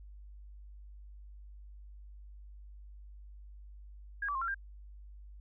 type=tone with pitch steps; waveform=sine; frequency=1636 / 1153 / 1065 / 1369 / 1593 Hz; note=G#6 / D6 / C6 / F6 / G6; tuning=-26 / -32 / +30 / -35 / +27 cents; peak=-32 dBFS; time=4.22-4.545 s; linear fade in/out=5 ms; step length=65 ms; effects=added 50 Hz sine -48 dBFS peak until 5.4 s